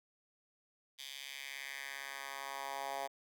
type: tone with high-pass filter sweep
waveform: 10% pulse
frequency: 137.6 Hz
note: C#3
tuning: 12 cents flat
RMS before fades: -44 dBFS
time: 0.98-3.08 s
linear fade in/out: 20 ms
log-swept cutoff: 3300 to 710 Hz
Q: 2.2
effects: none